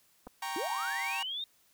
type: clicks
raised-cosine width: 1 ms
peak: -32 dBFS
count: 2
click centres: 0.269 / 0.273 s
type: chord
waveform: sawtooth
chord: G diminished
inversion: none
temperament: equal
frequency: 784 / 932.3 / 1108.7 Hz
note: G5 / Bb5 / Db6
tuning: 0 / 0 / 0 cents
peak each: -35 / -34 / -38 dBFS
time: 0.42-1.23 s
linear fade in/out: 5 ms
type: linear sweep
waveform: sine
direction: up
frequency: 284.3 to 3736 Hz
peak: -34 dBFS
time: 0.56-1.44 s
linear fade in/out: 2 ms
effects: white hiss -67 dBFS RMS until 1.73 s